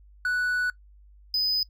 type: tone pair in turn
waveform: triangle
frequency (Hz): 1480 / 5007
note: F#6 / D#8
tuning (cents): 0 / +10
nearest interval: octave + major sixth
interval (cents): 2110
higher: second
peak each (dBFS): -21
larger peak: neither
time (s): 0.25-0.7 / 1.34-1.63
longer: first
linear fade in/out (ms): 2
effects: noise-tail reverb RT60 0.1 s tail -20 dB re dry + added 50 Hz sine -50 dBFS peak until 1.69 s